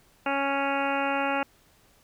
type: harmonic tone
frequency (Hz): 277.2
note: C#4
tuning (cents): 0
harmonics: 1 / 2 / 3 / 4 / 5 / 6 / 7 / 8 / 9 / 10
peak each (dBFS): -32 / -31 / -29 / -36 / -32 / -38 / -40 / -40 / -36 / -37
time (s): 0.26-1.43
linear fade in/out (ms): 2
effects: pink hiss -61 dBFS RMS until 2.03 s